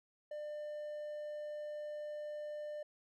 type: tone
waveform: triangle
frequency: 598 Hz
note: D5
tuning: 31 cents sharp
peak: -39 dBFS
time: 0.31-2.83 s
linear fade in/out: 5 ms
effects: none